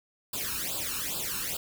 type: noise with flanger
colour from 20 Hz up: white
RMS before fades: -33 dBFS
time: 0.33-1.57 s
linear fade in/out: 5 ms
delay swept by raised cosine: 0.24 to 0.76 ms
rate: 2.4 Hz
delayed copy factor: +0.9
effects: none